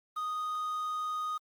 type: tone with quantisation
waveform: triangle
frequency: 1242 Hz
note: D#6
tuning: 3 cents flat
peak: -30 dBFS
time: 0.16-1.38 s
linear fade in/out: 10 ms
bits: 9
effects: Opus 32 kbps